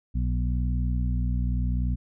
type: harmonic tone with a mistuned harmonic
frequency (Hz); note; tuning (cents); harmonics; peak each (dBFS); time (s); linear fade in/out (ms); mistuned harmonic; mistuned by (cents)
60.7; B1; -29; 1 / 2 / 3 / 4; -24 / -30 / -34 / -36; 0.14-1.96; 20; 4; +17
effects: none